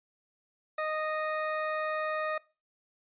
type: tone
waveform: 20% pulse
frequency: 620 Hz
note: D#5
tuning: 6 cents flat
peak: -25 dBFS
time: 0.78-2.38 s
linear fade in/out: 5 ms
effects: noise-tail reverb RT60 0.3 s tail -21 dB re dry + resampled to 8000 Hz